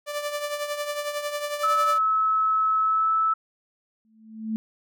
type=tone with tremolo; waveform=sawtooth; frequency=587.3 Hz; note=D5; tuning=in tune; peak=-21 dBFS; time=0.06-1.99 s; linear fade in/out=50 ms; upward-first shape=triangle; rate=11 Hz; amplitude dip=65%
type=tone with pitch glide; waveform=sine; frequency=1296 to 1309.5 Hz; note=E6 to E6; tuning=-30 to -12 cents; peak=-19 dBFS; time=1.63-3.34 s; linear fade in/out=10 ms; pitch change=+18 cents; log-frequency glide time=2.81-3.11 s
type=tone with exponential growth; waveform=sine; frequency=220 Hz; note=A3; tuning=in tune; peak=-22 dBFS; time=4.05-4.56 s; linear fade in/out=0 ms; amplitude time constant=110 ms
effects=none